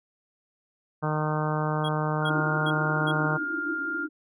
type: harmonic tone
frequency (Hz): 153.3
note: D#3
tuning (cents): -25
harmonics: 1 / 2 / 3 / 4 / 5 / 6 / 7 / 8 / 9 / 10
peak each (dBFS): -27 / -35 / -34 / -34 / -35 / -35 / -36 / -35 / -41 / -40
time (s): 1.02-3.38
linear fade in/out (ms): 20
type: tone bursts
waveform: triangle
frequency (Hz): 3300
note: G#7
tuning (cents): -12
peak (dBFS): -30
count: 4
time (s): 1.84-3.116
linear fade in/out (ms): 10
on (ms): 49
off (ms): 360
type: tone with pitch glide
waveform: sine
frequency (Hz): 1417 to 1403.2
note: F6 to F6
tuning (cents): +25 to +8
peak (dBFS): -28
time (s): 2.2-4.08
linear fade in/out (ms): 50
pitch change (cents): -17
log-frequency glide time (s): 3.24-3.61
type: band-pass noise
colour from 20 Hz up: white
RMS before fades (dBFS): -36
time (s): 2.29-4.09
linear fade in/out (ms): 10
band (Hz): 290 to 340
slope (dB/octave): 96
effects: none